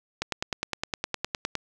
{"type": "click train", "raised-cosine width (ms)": 0.2, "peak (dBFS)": -10, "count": 14, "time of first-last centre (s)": [0.22, 1.553], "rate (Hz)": 9.75, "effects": []}